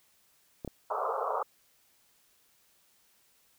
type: clicks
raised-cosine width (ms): 2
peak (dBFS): -24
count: 2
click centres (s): 0.648 / 0.677
type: band-pass noise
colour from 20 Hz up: white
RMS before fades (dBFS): -32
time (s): 0.9-1.43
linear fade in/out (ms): 5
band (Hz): 420 to 1300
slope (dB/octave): 96
effects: white hiss -67 dBFS RMS until 3.58 s